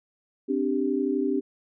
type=chord; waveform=sine; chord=C suspended second; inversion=none; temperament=equal; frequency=261.6 / 293.7 / 392 Hz; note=C4 / D4 / G4; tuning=0 / 0 / 0 cents; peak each=-27 dBFS; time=0.48-1.41 s; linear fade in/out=20 ms; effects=none